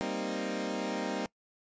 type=chord; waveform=20% pulse; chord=C minor seventh; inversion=second; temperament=equal; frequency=196 / 233.1 / 261.6 / 311.1 Hz; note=G3 / Bb3 / C4 / Eb4; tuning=0 / 0 / 0 / 0 cents; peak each=-33 dBFS; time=0.01-1.26 s; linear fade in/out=0 ms; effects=noise-tail reverb RT60 0.1 s tail -22 dB re dry + resampled to 16000 Hz